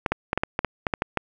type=clicks; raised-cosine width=0.5 ms; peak=-7 dBFS; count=11; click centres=0.062 / 0.12 / 0.331 / 0.376 / 0.435 / 0.591 / 0.647 / 0.868 / 0.938 / 1.021 / 1.173 s; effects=none